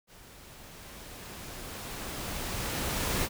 pink noise with level ramp, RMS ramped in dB -53 to -29 dBFS, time 0.07-3.29 s, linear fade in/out 50 ms, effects none

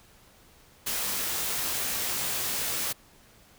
white noise with comb filter, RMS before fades -30 dBFS, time 0.86-2.93 s, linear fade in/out 10 ms, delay 18 ms, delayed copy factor -0.5, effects pink hiss -57 dBFS RMS until 3.58 s

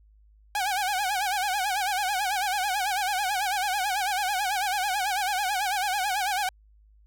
sawtooth tone with vibrato, 784 Hz, G5, in tune, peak -21 dBFS, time 0.55-6.49 s, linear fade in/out 2 ms, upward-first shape sine, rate 9.1 Hz, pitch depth 130 cents each way, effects added 52 Hz sine -54 dBFS peak until 7.06 s

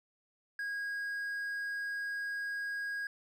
triangle tone, 1640 Hz, G#6, 22 cents flat, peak -33 dBFS, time 0.59-3.07 s, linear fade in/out 2 ms, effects none

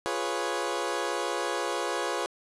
20% pulse chord, C# dominant seventh, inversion first, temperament equal, 349.2 / 415.3 / 493.9 / 554.4 Hz, E#4 / G#4 / B4 / C#5, 0 / 0 / 0 / 0 cents, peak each -29 dBFS, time 0.06-2.26 s, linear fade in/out 0 ms, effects resampled to 24000 Hz + 8-bit

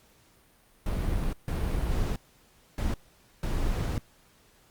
brown noise bursts at uneven times, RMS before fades -28 dBFS, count 4, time 0.86-1.33 / 1.48-2.16 / 2.78-2.94 / 3.43-3.98 s, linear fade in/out 2 ms, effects pink hiss -61 dBFS RMS until 4.7 s + Opus 48 kbps

